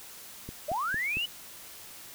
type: click train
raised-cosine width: 3 ms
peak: -26 dBFS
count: 4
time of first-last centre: 0.49-1.17 s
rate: 4.41 Hz
type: linear sweep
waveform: sine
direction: up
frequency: 554.4 to 3006 Hz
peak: -28 dBFS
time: 0.68-1.26 s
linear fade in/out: 10 ms
effects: white hiss -47 dBFS RMS until 2.14 s